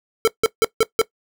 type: tone bursts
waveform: square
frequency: 446.6 Hz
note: A4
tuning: 26 cents sharp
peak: -12 dBFS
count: 5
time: 0.25-1.015 s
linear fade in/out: 0 ms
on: 25 ms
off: 160 ms
effects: noise-tail reverb RT60 0.1 s tail -19 dB re dry